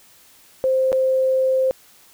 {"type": "tone with dropouts", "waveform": "sine", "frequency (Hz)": 523.3, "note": "C5", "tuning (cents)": 0, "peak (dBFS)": -15, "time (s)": [0.64, 1.71], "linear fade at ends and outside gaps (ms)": 0, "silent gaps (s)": [0.919, 0.928], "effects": ["white hiss -51 dBFS RMS until 2.13 s"]}